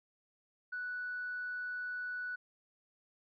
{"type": "tone with tanh clipping", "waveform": "triangle", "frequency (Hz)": 1480, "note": "F#6", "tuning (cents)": 0, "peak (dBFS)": -37, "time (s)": [0.72, 2.36], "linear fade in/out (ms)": 10, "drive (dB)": 4, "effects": ["resampled to 11025 Hz"]}